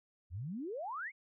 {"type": "exponential sweep", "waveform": "sine", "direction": "up", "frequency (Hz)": [76.9, 2276], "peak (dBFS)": -38, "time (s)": [0.3, 1.12], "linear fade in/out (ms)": 50, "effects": []}